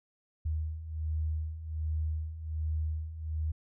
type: beating tone pair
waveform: sine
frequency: 77.4 / 78.7 Hz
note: D#2 / D#2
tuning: -9 / +20 cents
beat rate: 1.3 Hz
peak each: -37 / -32 dBFS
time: 0.45-3.52 s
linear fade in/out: 10 ms
effects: none